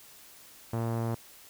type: tone with low-pass filter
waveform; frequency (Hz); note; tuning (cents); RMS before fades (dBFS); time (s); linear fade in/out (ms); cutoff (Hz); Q
sawtooth; 115.3; A#2; -19; -31; 0.73-1.15; 5; 1000; 1.1
effects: white hiss -53 dBFS RMS until 1.49 s